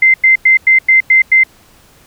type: tone bursts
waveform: sine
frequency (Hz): 2078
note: C7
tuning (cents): -12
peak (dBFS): -4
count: 7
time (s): 0.02-1.436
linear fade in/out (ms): 5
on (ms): 120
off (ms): 96
effects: pink hiss -46 dBFS RMS until 2.06 s